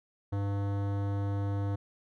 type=tone with hard clipping; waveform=sine; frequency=100 Hz; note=G2; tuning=35 cents sharp; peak=-31 dBFS; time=0.32-1.76 s; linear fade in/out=10 ms; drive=18 dB; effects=none